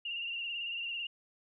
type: tone with vibrato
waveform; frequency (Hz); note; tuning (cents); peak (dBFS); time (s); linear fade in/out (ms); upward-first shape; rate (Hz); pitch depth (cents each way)
sine; 2787; F7; -4; -35; 0.05-1.07; 5; sine; 18; 48
effects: none